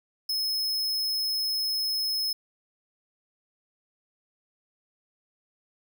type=tone; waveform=45% pulse; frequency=5180 Hz; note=E8; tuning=31 cents flat; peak=-26 dBFS; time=0.29-2.33 s; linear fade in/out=5 ms; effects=11-bit